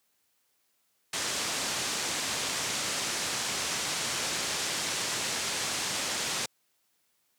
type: low-pass noise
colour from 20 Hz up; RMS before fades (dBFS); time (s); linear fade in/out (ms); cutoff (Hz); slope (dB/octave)
white; -32; 1.13-6.46; 5; 8000; 24
effects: white hiss -73 dBFS RMS until 7.38 s + high-pass 100 Hz 12 dB/octave